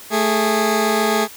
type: tone pair together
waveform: 15% pulse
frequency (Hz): 220 / 412.6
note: A3 / G#4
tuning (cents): 0 / -11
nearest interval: major seventh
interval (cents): 1089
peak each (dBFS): -12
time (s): 0.1-1.28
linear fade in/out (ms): 50
effects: white hiss -39 dBFS RMS until 1.36 s